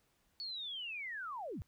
sine linear sweep, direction down, 4475 to 53.5 Hz, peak -40 dBFS, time 0.4-1.62 s, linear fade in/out 0 ms, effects pink hiss -75 dBFS RMS until 1.67 s

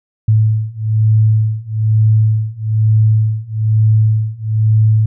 sine beating tone pair, 108.5 / 109.6 Hz, A2 / A2, -24 / -6 cents, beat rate 1.1 Hz, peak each -13 / -12 dBFS, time 0.28-5.06 s, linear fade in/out 5 ms, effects none

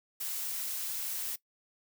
blue noise, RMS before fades -36 dBFS, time 0.2-1.36 s, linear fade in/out 10 ms, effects noise-tail reverb RT60 0.1 s tail -19 dB re dry

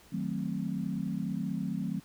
sine chord, D# diminished seventh, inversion none, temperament equal, 155.56 / 185 / 220 / 261.6 Hz, D#3 / F#3 / A3 / C4, 0 / 0 / 0 / 0 cents, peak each -38 / -34 / -36 / -38 dBFS, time 0.12-2 s, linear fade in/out 10 ms, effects pink hiss -58 dBFS RMS until 2.04 s

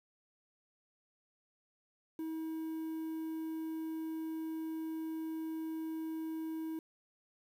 triangle tone with quantisation, 320 Hz, D#4, 49 cents sharp, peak -35 dBFS, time 2.19-6.79 s, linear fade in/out 2 ms, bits 10, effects none

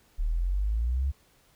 sine exponential sweep, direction up, 36.68 to 71 Hz, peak -24 dBFS, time 0.18-1.12 s, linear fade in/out 20 ms, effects pink hiss -63 dBFS RMS until 1.55 s

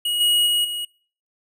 square tone with level steps, 2898 Hz, F#7, 37 cents flat, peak -21 / -16 / -18 / -26 dBFS, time 0.05-0.85 s, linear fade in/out 5 ms, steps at 0.2 / 0.46 / 0.64 s, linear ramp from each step 10 ms, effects noise-tail reverb RT60 0.5 s tail -26 dB re dry

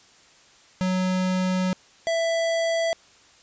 square tone pair in turn, 185 / 662.7 Hz, F#3 / E5, 0 / +9 cents, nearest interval octave + minor seventh, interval 2209 cents, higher second, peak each -22 dBFS, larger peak neither, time 0.81-1.73 / 2.07-2.93 s, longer first, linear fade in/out 0 ms, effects white hiss -54 dBFS RMS until 3.42 s + resampled to 16000 Hz

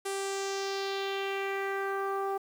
sawtooth tone with low-pass filter sweep, 392 Hz, G4, in tune, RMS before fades -33 dBFS, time 0.05-2.38 s, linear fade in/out 10 ms, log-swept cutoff 10000 to 940 Hz, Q 2.5, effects 9-bit

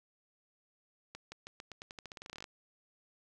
accelerating click train, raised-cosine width 0.2 ms, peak -28 dBFS, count 20, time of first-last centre 1.15-2.442 s, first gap 170 ms, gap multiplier 0.88, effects 11-bit

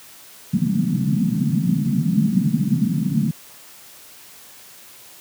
white band-pass noise, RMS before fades -19 dBFS, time 0.53-3.31 s, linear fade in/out 10 ms, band 140 to 230 Hz, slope 48 dB/octave, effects white hiss -44 dBFS RMS until 5.2 s + high-pass 80 Hz 12 dB/octave

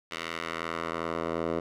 10% pulse tone with band-pass filter sweep, 82.7 Hz, E2, 6 cents sharp, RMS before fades -33 dBFS, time 0.11-1.6 s, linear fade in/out 5 ms, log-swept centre 2600 to 560 Hz, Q 0.99, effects none

